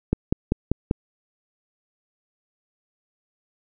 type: click train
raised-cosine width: 3 ms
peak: -6 dBFS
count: 5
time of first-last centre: 0.13-0.911 s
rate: 5.12 Hz
effects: none